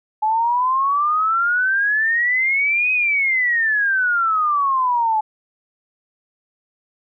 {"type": "exponential two-way sweep", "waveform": "sine", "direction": "up then down", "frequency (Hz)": [852, 2534, 852], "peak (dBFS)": -15, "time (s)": [0.22, 5.21], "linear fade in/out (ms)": 10, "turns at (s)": 2.92, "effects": []}